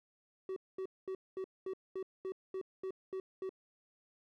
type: tone bursts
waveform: triangle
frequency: 379.1 Hz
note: F#4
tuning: 42 cents sharp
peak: -35 dBFS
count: 11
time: 0.49-3.493 s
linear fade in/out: 2 ms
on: 73 ms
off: 220 ms
effects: none